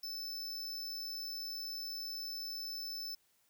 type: tone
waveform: square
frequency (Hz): 5274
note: E8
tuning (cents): 0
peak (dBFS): -40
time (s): 0.03-3.15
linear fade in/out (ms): 5
effects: white hiss -73 dBFS RMS until 3.49 s